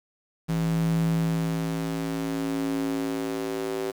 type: tone with high-pass filter sweep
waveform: square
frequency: 55 Hz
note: A1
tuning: in tune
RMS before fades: -27 dBFS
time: 0.48-3.92 s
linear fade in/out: 20 ms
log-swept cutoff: 140 to 380 Hz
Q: 4.1
effects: 8-bit